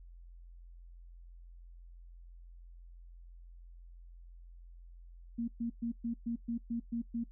sine tone bursts, 233.1 Hz, A#3, in tune, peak -32 dBFS, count 9, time 5.38-7.24 s, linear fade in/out 10 ms, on 100 ms, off 120 ms, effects noise-tail reverb RT60 0.1 s tail -20 dB re dry + added 43 Hz sine -50 dBFS peak until 7.31 s

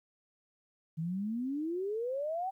sine exponential sweep, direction up, 155.3 to 784 Hz, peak -32 dBFS, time 0.97-2.51 s, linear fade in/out 20 ms, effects 12-bit

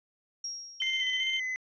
sine tone with exponential decay, 5600 Hz, F8, 4 cents sharp, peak -32 dBFS, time 0.44-1.27 s, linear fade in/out 5 ms, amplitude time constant 180 ms
sine tone with tremolo, 3086 Hz, G7, 28 cents flat, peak -28 dBFS, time 0.8-1.4 s, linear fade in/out 5 ms, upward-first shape square, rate 15 Hz, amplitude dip 40%
triangle tone with vibrato, 2060 Hz, C7, 28 cents flat, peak -29 dBFS, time 0.82-1.56 s, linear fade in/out 0 ms, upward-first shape square, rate 2.6 Hz, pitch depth 27 cents each way
effects resampled to 16000 Hz

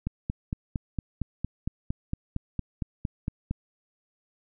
click train, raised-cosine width 5 ms, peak -16 dBFS, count 16, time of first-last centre 0.07-3.51 s, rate 4.36 Hz, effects none

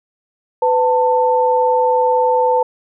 sine tone pair together, 501.6 / 891 Hz, B4 / A5, +27 / +22 cents, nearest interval minor seventh, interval 995 cents, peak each -14 dBFS, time 0.62-2.63 s, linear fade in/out 5 ms, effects none

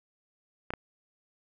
clicks, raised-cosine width 0.5 ms, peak -18 dBFS, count 2, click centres 0.705 / 0.737 s, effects none

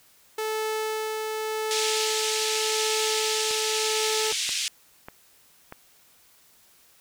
sawtooth tone with tremolo, 435.5 Hz, A4, 18 cents flat, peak -22 dBFS, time 0.38-4.32 s, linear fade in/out 5 ms, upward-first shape sine, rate 0.87 Hz, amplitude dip 25%
pink band-pass noise, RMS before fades -28 dBFS, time 1.71-4.68 s, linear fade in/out 0 ms, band 2600 to 8400 Hz, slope 24 dB/octave
clicks, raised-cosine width 0.5 ms, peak -23 dBFS, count 5, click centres 3.51 / 4.325 / 4.492 / 5.085 / 5.724 s
effects white hiss -58 dBFS RMS until 7 s

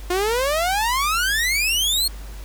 sawtooth exponential sweep, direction up, 349.2 to 4371 Hz, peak -15 dBFS, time 0.1-2.08 s, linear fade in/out 5 ms, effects added 50 Hz sine -32 dBFS peak until 2.44 s + pink hiss -44 dBFS RMS until 2.44 s

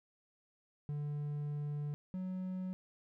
triangle tone pair in turn, 146.83 / 185.34 Hz, D3 / F#3, 0 / +3 cents, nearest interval major third, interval 403 cents, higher second, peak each -34 / -35 dBFS, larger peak first, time 0.89-1.94 / 2.14-2.73 s, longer first, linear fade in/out 0 ms, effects none

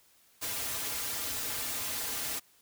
white noise with comb filter, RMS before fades -35 dBFS, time 0.41-2.4 s, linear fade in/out 20 ms, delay 5.4 ms, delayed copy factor -0.8, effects white hiss -64 dBFS RMS until 2.61 s

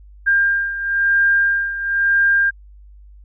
sine beating tone pair, 1600 / 1601 Hz, G6 / G6, +35 / +36 cents, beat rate 1 Hz, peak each -15 / -20 dBFS, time 0.26-2.51 s, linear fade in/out 20 ms, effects added 50 Hz sine -40 dBFS peak until 3.24 s

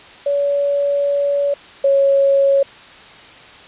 sine tone pair in turn, 568 / 552.5 Hz, C#5 / C#5, +42 / -6 cents, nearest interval unison, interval 48 cents, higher first, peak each -14 / -10 dBFS, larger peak second, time 0.26-1.54 / 1.84-2.63 s, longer first, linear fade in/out 5 ms, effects white hiss -40 dBFS RMS until 3.67 s + resampled to 8000 Hz

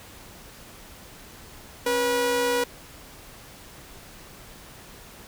sawtooth tone pair together, 272 / 485.5 Hz, C#4 / B4, -33 / -30 cents, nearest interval minor seventh, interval 1003 cents, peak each -28 / -18 dBFS, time 1.86-2.64 s, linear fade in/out 5 ms, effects pink hiss -46 dBFS RMS until 5.27 s

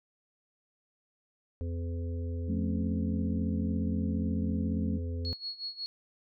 harmonic tone, 85 Hz, F2, 46 cents flat, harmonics 1 / 3 / 5 / 6, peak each -32 / -42 / -46 / -48 dBFS, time 1.61-5.33 s, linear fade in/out 0 ms
sine chord, F augmented, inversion none, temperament just, 174.61 / 218.3 / 272.8 Hz, F3 / A3 / C#4, 0 / -13 / -28 cents, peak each -35 / -32 / -37 dBFS, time 2.48-4.98 s, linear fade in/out 10 ms
sine tone with tremolo, 4336 Hz, C#8, 39 cents flat, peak -33 dBFS, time 5.25-5.86 s, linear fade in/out 0 ms, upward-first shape sine, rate 5.5 Hz, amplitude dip 85%
effects none

